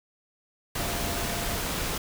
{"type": "tone in noise", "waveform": "sine", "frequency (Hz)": 690, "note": "F5", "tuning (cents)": -21, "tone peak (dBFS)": -38, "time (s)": [0.79, 1.56], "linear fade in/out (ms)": 5, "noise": "pink", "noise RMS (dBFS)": -30, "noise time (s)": [0.75, 1.98], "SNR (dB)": -11, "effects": []}